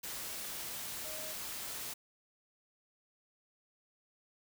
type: tone in noise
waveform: sine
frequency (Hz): 622.3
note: D#5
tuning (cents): 0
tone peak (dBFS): -48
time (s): 1.04-1.33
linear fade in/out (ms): 10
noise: white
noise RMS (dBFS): -42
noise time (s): 0.03-1.94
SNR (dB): -9
effects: none